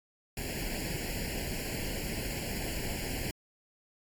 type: noise with comb filter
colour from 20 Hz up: pink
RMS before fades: -36 dBFS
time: 0.37-3.31 s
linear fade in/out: 2 ms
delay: 0.41 ms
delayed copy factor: +1
effects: AAC 64 kbps